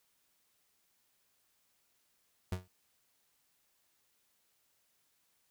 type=tone with exponential decay; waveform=35% pulse; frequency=91.6 Hz; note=F#2; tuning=17 cents flat; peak=-30 dBFS; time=2.52-2.68 s; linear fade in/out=5 ms; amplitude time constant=33 ms; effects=white hiss -75 dBFS RMS until 5.5 s